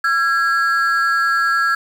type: ring-modulated tone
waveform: triangle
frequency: 1503 Hz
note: F#6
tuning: 27 cents sharp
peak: -9 dBFS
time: 0.04-1.75 s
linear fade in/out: 5 ms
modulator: 148 Hz
effects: 7-bit